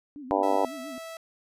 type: tone with vibrato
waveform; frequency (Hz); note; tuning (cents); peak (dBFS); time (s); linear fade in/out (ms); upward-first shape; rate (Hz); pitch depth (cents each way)
sine; 272.5; C#4; -29; -38; 0.16-0.98; 0; sine; 7.3; 160
type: harmonic tone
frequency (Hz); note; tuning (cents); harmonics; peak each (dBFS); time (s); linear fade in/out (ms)
98; G2; 0; 3 / 4 / 5 / 6 / 7 / 8 / 9 / 10; -31 / -32 / -30 / -29 / -29 / -29 / -31 / -32; 0.31-0.65; 0
type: tone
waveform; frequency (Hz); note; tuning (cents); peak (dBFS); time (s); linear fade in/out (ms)
sawtooth; 655; E5; -11; -34; 0.43-1.17; 2
effects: resampled to 32000 Hz